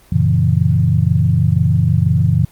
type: chord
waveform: sine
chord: F# dominant seventh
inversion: none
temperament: equal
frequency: 92.5 / 116.54 / 138.59 / 164.81 Hz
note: F#2 / A#2 / C#3 / E3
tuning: 0 / 0 / 0 / 0 cents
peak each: -16 dBFS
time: 0.12-2.45 s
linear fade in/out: 5 ms
effects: pink hiss -48 dBFS RMS until 2.51 s + Opus 24 kbps